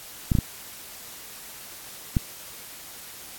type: clicks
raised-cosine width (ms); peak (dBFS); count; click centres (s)
5; -8; 4; 0.318 / 0.352 / 0.387 / 2.168
effects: white hiss -42 dBFS RMS until 3.38 s + AAC 64 kbps